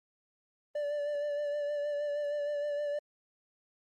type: tone with vibrato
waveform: triangle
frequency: 584 Hz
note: D5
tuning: 10 cents flat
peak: -29 dBFS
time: 0.75-2.99 s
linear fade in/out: 5 ms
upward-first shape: sine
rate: 6.4 Hz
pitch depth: 26 cents each way
effects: Opus 24 kbps